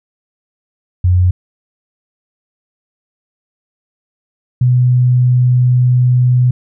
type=tone pair in turn; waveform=sine; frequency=90.3 / 124.91 Hz; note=F#2 / B2; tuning=-42 / +20 cents; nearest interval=tritone; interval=562 cents; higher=second; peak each=-7 dBFS; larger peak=neither; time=1.04-1.31 / 4.61-6.51 s; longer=second; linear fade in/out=5 ms; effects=none